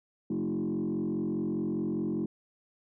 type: tone with frequency modulation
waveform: sine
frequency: 267.3 Hz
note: C4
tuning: 37 cents sharp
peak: -27 dBFS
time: 0.3-2.26 s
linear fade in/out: 5 ms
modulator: 44.9 Hz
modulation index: 2.1
effects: tanh soft clip ceiling -25 dBFS